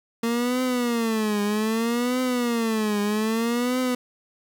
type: tone with vibrato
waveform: 30% pulse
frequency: 229 Hz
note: A#3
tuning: 31 cents flat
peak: -19 dBFS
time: 0.23-3.95 s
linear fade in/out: 5 ms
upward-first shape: triangle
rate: 0.63 Hz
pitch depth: 200 cents each way
effects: 9-bit